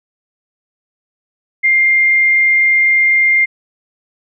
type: tone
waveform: sine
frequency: 2108 Hz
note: C7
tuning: 12 cents sharp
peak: -8 dBFS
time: 1.63-3.46 s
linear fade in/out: 20 ms
effects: none